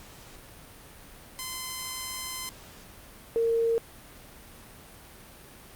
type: tone pair in turn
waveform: 5% pulse / sine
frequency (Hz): 1031 / 459.3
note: C6 / A#4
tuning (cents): -26 / -26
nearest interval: octave + major second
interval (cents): 1400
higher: first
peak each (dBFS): -22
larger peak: neither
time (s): 1.39-2.49 / 3.36-3.78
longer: first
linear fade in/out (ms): 0
effects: pink hiss -49 dBFS RMS until 5.75 s + Opus 48 kbps